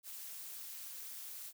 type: noise with amplitude modulation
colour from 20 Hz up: blue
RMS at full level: -44 dBFS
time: 0.03-1.53 s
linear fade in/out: 50 ms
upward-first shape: sine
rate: 236 Hz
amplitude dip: 75%
effects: none

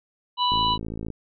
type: harmonic tone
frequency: 987.8 Hz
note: B5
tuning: in tune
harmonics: 1 / 3 / 4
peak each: -21 / -26 / -27 dBFS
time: 0.37-0.78 s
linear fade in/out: 50 ms
type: click train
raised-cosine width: 3 ms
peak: -20 dBFS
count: 33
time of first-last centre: 0.52-1.103 s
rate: 54.9 Hz
effects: none

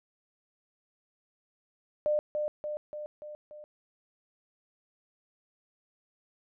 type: tone with echo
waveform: sine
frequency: 600 Hz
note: D5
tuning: 37 cents sharp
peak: -24 dBFS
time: 2.06-2.19 s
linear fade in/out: 0 ms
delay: 290 ms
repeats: 5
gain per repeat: -4 dB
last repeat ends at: 3.64 s
effects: none

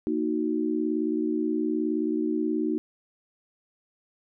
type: chord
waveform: sine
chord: D# minor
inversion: second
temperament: equal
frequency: 233.1 / 311.1 / 370 Hz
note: A#3 / D#4 / F#4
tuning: 0 / 0 / 0 cents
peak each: -30 / -26 / -30 dBFS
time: 0.07-2.78 s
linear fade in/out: 0 ms
effects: none

